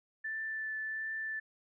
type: tone with vibrato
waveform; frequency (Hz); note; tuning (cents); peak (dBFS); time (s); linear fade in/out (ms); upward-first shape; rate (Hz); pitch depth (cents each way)
sine; 1760; A6; 0; -35; 0.24-1.4; 10; triangle; 1.4; 12
effects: none